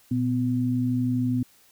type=tone pair together; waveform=sine; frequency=119.1 / 251.2 Hz; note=A#2 / B3; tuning=+38 / +30 cents; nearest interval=octave + minor second; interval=1292 cents; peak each=-26 / -23 dBFS; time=0.11-1.43 s; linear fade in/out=5 ms; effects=white hiss -58 dBFS RMS until 1.71 s